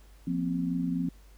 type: chord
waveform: sine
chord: F suspended fourth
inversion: none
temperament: equal with one note detuned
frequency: 174.61 / 237.2 / 261.6 Hz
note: F3 / Bb3 / C4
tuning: 0 / +30 / 0 cents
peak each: -30 / -36 / -30 dBFS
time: 0.27-1.09 s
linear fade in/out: 5 ms
effects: added 50 Hz sine -51 dBFS peak until 1.37 s + pink hiss -62 dBFS RMS until 1.37 s